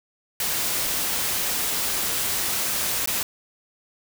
white noise with dropouts, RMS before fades -25 dBFS, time 0.4-3.23 s, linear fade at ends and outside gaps 2 ms, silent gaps 3.059-3.074 s, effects none

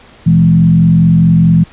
sine tone with frequency modulation, 166.4 Hz, E3, 17 cents sharp, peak -4 dBFS, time 0.26-1.64 s, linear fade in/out 10 ms, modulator 44.7 Hz, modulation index 0.8, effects pink hiss -40 dBFS RMS until 1.72 s + resampled to 8000 Hz

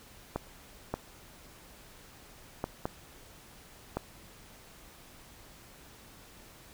clicks, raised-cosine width 1 ms, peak -17 dBFS, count 5, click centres 0.36 / 0.94 / 2.641 / 2.855 / 3.97 s, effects pink hiss -54 dBFS RMS until 6.73 s

